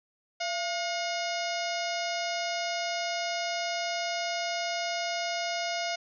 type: harmonic tone with a mistuned harmonic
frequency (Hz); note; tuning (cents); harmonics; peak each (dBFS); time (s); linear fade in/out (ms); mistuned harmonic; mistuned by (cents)
720; F#5; -47; 1 / 2 / 3 / 4 / 5 / 6 / 7 / 8 / 9; -32 / -39 / -37 / -40 / -42 / -43 / -38 / -44 / -46; 0.4-5.96; 10; 1; -91
effects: none